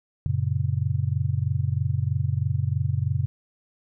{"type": "chord", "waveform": "sine", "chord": "F# major", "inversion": "none", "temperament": "just", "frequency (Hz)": [92.5, 115.62, 138.75], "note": ["F#2", "A#2", "C#3"], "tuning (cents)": [0, -14, 2], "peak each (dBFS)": -26, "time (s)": [0.26, 3.26], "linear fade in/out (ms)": 0, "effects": []}